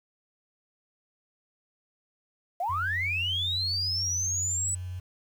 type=linear sweep; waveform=sine; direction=up; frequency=659.3 to 7990 Hz; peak=-26 dBFS; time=2.6-4.75 s; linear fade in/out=5 ms
type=tone with vibrato; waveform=sine; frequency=90.8 Hz; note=F#2; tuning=32 cents flat; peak=-33 dBFS; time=2.69-5 s; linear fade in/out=10 ms; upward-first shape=triangle; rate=8.5 Hz; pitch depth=11 cents each way
effects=tanh soft clip ceiling -19 dBFS + 9-bit